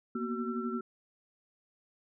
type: tone cluster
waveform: sine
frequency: 234.1 / 245.7 / 375.5 / 1344 Hz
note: A#3 / B3 / F#4 / E6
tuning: +8 / -9 / +26 / +33 cents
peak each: -35 / -39 / -38 / -40 dBFS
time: 0.15-0.81 s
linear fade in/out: 5 ms
effects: none